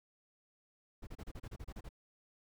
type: noise bursts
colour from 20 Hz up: brown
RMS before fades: -45 dBFS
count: 11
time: 1.02-1.891 s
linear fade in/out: 10 ms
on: 51 ms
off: 31 ms
effects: none